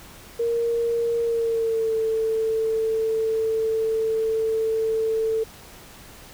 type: tone with pitch glide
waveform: sine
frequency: 466.2 to 444.4 Hz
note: A#4 to A4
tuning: 0 to +17 cents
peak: -20 dBFS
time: 0.39-5.44 s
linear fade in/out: 10 ms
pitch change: -83 cents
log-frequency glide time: 1.2-1.95 s
effects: pink hiss -45 dBFS RMS until 6.33 s